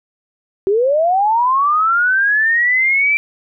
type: linear sweep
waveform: sine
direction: up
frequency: 374.4 to 2349 Hz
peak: -11 dBFS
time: 0.67-3.17 s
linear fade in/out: 0 ms
effects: none